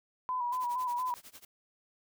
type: tone with vibrato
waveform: sine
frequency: 987.8 Hz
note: B5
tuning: in tune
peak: -30 dBFS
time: 0.29-1.14 s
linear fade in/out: 0 ms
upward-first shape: square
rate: 4.3 Hz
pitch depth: 40 cents each way
type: noise with tremolo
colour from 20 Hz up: white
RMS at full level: -49 dBFS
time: 0.52-1.45 s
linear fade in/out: 5 ms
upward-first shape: sine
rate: 11 Hz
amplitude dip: 95%
effects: none